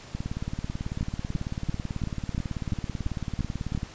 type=two click trains; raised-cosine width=5 ms; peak=-18 / -15 dBFS; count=68 / 9; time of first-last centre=0.15-3.831 / 1.01-3.75 s; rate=18.2 / 2.92 Hz; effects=pink hiss -46 dBFS RMS until 3.94 s + resampled to 16000 Hz